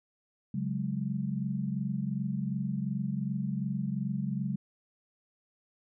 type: chord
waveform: sine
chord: C# suspended fourth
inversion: none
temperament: equal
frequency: 138.59 / 185 / 207.7 Hz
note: C#3 / F#3 / G#3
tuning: 0 / 0 / 0 cents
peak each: -34 dBFS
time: 0.54-4.56 s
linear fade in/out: 5 ms
effects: none

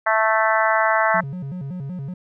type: harmonic tone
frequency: 220 Hz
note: A3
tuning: in tune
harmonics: 3 / 4 / 5 / 6 / 7 / 8 / 9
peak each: -21 / -22 / -23 / -24 / -24 / -25 / -26 dBFS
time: 0.06-1.21 s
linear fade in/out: 10 ms
type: tone with vibrato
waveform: triangle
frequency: 158 Hz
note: D#3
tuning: 27 cents sharp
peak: -25 dBFS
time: 1.14-2.14 s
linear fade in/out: 5 ms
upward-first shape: square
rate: 5.3 Hz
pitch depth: 240 cents each way
effects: none

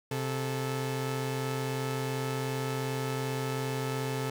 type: tone pair together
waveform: sawtooth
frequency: 130.81 / 435.2 Hz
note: C3 / A4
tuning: 0 / -19 cents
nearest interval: octave + major sixth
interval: 2081 cents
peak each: -28 / -31 dBFS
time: 0.11-4.3 s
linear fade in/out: 5 ms
effects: none

